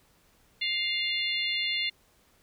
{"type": "harmonic tone", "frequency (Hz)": 701, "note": "F5", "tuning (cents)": 6, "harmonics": [3, 4, 5, 6], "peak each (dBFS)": [-31, -32, -33, -34], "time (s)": [0.61, 1.9], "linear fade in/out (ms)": 10, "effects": ["pink hiss -64 dBFS RMS until 2.42 s"]}